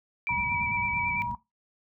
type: tone with vibrato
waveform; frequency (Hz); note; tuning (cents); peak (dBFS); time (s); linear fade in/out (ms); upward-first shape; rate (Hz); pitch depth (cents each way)
sine; 2314; D7; -26; -28; 0.27-1.22; 0; square; 9; 21
type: tone with tremolo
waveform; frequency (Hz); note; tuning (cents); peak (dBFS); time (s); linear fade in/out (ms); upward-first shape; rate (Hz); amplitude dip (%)
sine; 959; A#5; +49; -28; 0.29-1.35; 2; square; 4.4; 25
type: low-pass noise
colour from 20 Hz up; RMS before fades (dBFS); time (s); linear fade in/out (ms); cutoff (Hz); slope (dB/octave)
pink; -37; 0.3-1.35; 2; 230; 48
effects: noise-tail reverb RT60 0.2 s tail -17 dB re dry + high-pass 60 Hz 12 dB/octave